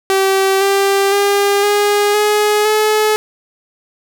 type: tone with pitch steps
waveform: sawtooth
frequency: 386.2 / 394.3 / 402.6 / 411.1 / 419.7 / 428.5 Hz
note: G4 / G4 / G4 / G#4 / G#4 / A4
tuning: -26 / +10 / +46 / -18 / +18 / -46 cents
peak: -7 dBFS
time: 0.1-3.16 s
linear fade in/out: 0 ms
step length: 510 ms
effects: none